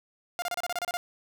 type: tone bursts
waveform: sawtooth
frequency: 704 Hz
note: F5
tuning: 14 cents sharp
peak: -25 dBFS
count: 10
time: 0.39-0.97 s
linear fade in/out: 0 ms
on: 31 ms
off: 30 ms
effects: none